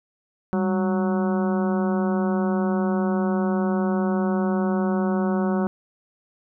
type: harmonic tone with a mistuned harmonic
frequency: 185 Hz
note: F#3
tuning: in tune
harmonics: 1 / 2 / 3 / 4 / 5 / 6 / 7 / 8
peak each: -21 / -27 / -31 / -33 / -35 / -37 / -38 / -39 dBFS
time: 0.53-5.67 s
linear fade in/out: 0 ms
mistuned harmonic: 1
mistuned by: +100 cents
effects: none